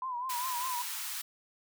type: tone with vibrato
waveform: sine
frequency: 1000 Hz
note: B5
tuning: 21 cents sharp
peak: -33 dBFS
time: 0.02-0.82 s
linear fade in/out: 2 ms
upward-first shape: triangle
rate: 5 Hz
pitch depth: 100 cents each way
type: high-pass noise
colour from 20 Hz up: white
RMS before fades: -38 dBFS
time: 0.29-1.22 s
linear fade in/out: 10 ms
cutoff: 840 Hz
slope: 96 dB/octave
effects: none